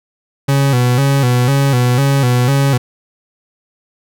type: tone with vibrato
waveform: 40% pulse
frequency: 130.9 Hz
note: C3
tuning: 1 cent sharp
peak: -9 dBFS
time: 0.48-2.78 s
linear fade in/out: 10 ms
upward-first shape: square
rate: 2 Hz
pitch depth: 100 cents each way
effects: none